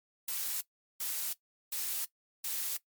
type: noise bursts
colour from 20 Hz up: blue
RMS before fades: -35 dBFS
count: 4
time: 0.28-2.77 s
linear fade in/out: 5 ms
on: 330 ms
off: 390 ms
effects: noise-tail reverb RT60 0.1 s tail -18 dB re dry + MP3 96 kbps